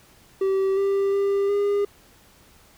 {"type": "tone with pitch steps", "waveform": "triangle", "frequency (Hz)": [386, 394.6, 397.8, 405.9], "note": ["G4", "G4", "G4", "G#4"], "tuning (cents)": [-27, 11, 25, -40], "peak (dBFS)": -17, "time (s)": [0.41, 1.85], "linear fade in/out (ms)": 5, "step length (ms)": 360, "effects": ["pink hiss -54 dBFS RMS until 2.77 s"]}